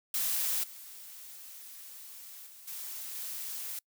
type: noise with level steps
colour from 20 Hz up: blue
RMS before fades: -31 / -48 / -52 / -41 / -39 dBFS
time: 0.14-3.79 s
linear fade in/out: 2 ms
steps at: 0.63 / 2.46 / 2.67 / 3.15 s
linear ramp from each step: 10 ms
effects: noise-tail reverb RT60 0.1 s tail -26 dB re dry